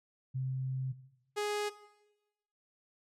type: tone pair in turn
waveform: sine / sawtooth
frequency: 131 / 415.9 Hz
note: C3 / G#4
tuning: +2 / +2 cents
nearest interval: octave + minor sixth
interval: 2000 cents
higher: second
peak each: -32 / -28 dBFS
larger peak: second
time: 0.34-0.93 / 1.36-1.7 s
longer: first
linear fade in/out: 20 ms
effects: noise-tail reverb RT60 1.0 s tail -17 dB re dry + low-pass 10000 Hz 12 dB/octave